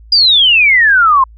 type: exponential sweep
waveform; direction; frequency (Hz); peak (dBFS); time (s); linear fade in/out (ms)
sine; down; 4934 to 1027; -5; 0.12-1.24; 5
effects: added 55 Hz sine -35 dBFS peak until 1.37 s